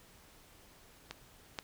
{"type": "clicks", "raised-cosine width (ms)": 0.2, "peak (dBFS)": [-23, -19], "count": 2, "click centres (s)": [1.11, 1.588], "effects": ["pink hiss -60 dBFS RMS until 1.63 s"]}